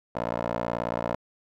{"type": "tone with band-pass filter", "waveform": "15% pulse", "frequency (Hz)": 58.4, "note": "A#1", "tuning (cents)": 4, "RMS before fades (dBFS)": -30, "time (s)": [0.15, 1.16], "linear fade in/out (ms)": 10, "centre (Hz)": 710, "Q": 1.5, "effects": []}